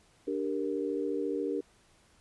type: chord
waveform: sine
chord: G minor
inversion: second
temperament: equal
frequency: 293.7 / 392 / 466.2 Hz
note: D4 / G4 / Bb4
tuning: 0 / 0 / 0 cents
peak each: -34 dBFS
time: 0.27-1.61 s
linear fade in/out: 10 ms
effects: pink hiss -64 dBFS RMS until 2.2 s + resampled to 24000 Hz